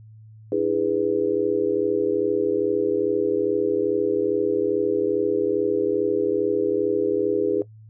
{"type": "chord", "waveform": "sine", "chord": "E dominant seventh", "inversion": "third", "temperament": "just", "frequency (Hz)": [296.7, 329.6, 412, 494.4], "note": ["D4", "E4", "G#4", "B4"], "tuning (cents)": [18, 0, -14, 2], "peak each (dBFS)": [-28, -26, -22, -25], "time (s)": [0.52, 7.62], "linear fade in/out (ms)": 2, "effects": ["noise-tail reverb RT60 0.1 s tail -17 dB re dry", "added 109 Hz sine -43 dBFS peak until 7.89 s"]}